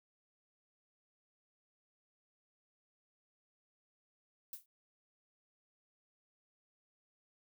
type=noise with exponential decay; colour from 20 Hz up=violet; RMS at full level=-41 dBFS; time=4.53-4.66 s; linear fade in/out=2 ms; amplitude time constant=28 ms; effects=none